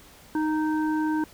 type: harmonic tone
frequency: 310 Hz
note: D#4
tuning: 6 cents flat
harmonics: 1 / 3 / 5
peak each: -23 / -31 / -36 dBFS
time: 0.35-1.24 s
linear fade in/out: 2 ms
effects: pink hiss -51 dBFS RMS until 1.33 s